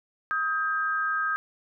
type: tone pair together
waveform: sine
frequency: 1261.6 / 1594 Hz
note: D#6 / G6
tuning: +24 / +28 cents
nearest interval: major third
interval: 404 cents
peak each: -27 dBFS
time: 0.31-1.36 s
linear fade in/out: 0 ms
effects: none